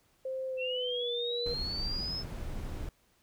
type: tone with pitch glide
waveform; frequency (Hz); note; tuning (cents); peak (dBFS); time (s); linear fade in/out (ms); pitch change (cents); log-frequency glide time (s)
sine; 524 to 477.7; C5 to A#4; +2 to +42; -33; 0.25-1.54; 5; -160; 0.47-1.13
type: linear sweep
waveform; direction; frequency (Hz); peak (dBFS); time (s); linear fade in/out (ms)
sine; up; 2652 to 5274; -34; 0.57-2.24; 50
type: noise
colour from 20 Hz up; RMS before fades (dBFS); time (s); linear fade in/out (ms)
brown; -38; 1.46-2.89; 2
effects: pink hiss -69 dBFS RMS until 3.22 s